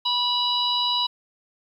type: harmonic tone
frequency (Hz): 980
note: B5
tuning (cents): -14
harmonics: 1 / 3 / 4 / 5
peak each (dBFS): -26 / -27 / -23 / -33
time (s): 0.05-1.07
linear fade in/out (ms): 10
effects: 9-bit